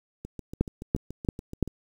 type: two click trains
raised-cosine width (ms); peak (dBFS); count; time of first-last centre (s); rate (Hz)
3; -24 / -9; 11 / 4; 0.25-1.677 / 0.61-1.627; 7.01 / 2.95
effects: 8-bit

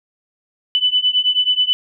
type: beating tone pair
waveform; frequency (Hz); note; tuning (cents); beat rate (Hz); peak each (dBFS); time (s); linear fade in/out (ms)
sine; 2989 / 2998.3; F#7 / F#7; +17 / +22; 9.3; -17 / -16; 0.75-1.73; 0
effects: none

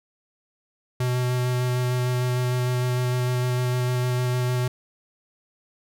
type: tone with vibrato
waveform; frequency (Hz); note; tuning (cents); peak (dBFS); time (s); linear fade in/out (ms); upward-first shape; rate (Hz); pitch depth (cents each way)
square; 124.9; B2; +20; -22; 1-4.68; 5; square; 6.6; 9
effects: none

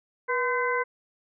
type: harmonic tone with a mistuned harmonic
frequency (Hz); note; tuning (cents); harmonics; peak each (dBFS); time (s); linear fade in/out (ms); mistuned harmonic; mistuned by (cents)
510; C5; -44; 1 / 2 / 3 / 4; -28 / -28 / -30 / -31; 0.28-0.84; 20; 1; -83
effects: none

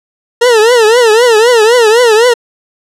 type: tone with vibrato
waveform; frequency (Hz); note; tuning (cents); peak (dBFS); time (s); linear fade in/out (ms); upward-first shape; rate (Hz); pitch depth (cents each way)
40% pulse; 460.2; A#4; -22; -3; 0.41-2.34; 10; triangle; 3.9; 170
effects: low-pass 9000 Hz 12 dB/octave

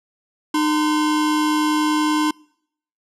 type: tone pair together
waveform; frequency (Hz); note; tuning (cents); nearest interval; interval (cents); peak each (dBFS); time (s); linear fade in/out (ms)
square; 305 / 1026; D#4 / C6; -34 / -34; octave + major sixth; 2100; -18 / -24; 0.54-2.31; 5
effects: noise-tail reverb RT60 0.7 s tail -26 dB re dry + low-pass 10000 Hz 12 dB/octave

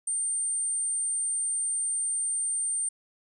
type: tone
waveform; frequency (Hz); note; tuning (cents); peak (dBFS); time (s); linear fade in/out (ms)
sine; 8870; C#9; 0; -26; 0.07-2.89; 5
effects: none

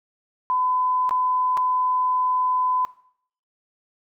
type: tone with dropouts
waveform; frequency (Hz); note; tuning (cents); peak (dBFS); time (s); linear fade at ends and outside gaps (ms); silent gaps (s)
sine; 1009; B5; +37; -19; 0.5-2.85; 0; 1.093-1.109 / 1.571-1.575
effects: noise-tail reverb RT60 0.6 s tail -18 dB re dry

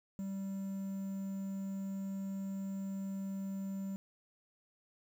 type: tone with quantisation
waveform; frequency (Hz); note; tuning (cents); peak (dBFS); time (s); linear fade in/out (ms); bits
triangle; 194.6; G3; -12; -35; 0.19-3.96; 0; 10
effects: none

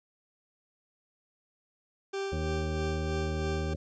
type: tone with tremolo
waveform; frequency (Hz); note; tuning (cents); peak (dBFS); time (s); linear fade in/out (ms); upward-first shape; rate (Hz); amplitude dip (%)
40% pulse; 392; G4; 0; -30; 2.13-3.74; 10; sine; 3.1; 40
type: harmonic tone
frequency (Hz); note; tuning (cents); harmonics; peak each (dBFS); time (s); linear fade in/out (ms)
78.4; D#2; +14; 1 / 2 / 3 / 4 / 5 / 6 / 7; -32 / -36 / -41 / -43 / -46 / -48 / -42; 2.32-3.76; 5
effects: resampled to 16000 Hz + 11-bit

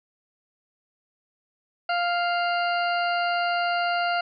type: harmonic tone with a mistuned harmonic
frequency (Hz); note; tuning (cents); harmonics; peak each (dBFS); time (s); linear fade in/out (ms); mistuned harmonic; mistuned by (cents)
698.5; F5; 0; 1 / 2 / 3 / 4 / 6 / 7; -24 / -27 / -36 / -33 / -40 / -39; 1.89-4.21; 5; 7; -84
effects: none

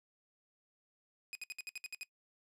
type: tone bursts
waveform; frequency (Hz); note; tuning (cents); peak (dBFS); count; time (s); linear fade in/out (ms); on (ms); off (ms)
sawtooth; 2500; D#7; +8; -37; 9; 1.33-2.032; 0; 22; 63
effects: noise-tail reverb RT60 0.1 s tail -20 dB re dry + low-pass 12000 Hz 12 dB/octave

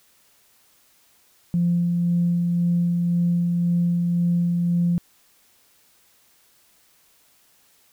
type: tone with tremolo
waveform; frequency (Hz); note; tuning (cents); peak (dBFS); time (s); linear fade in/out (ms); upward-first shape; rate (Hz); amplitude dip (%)
sine; 173.1; F3; -15; -16; 1.54-4.98; 0; sine; 1.9; 25
effects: tanh soft clip ceiling -12 dBFS + white hiss -59 dBFS RMS until 7.92 s

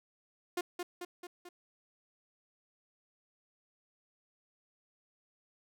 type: tone with echo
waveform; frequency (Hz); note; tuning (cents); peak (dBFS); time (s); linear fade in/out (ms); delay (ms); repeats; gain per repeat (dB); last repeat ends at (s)
sawtooth; 354.1; F4; +24; -28; 0.57-0.61; 5; 220; 4; -4; 1.49
effects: none

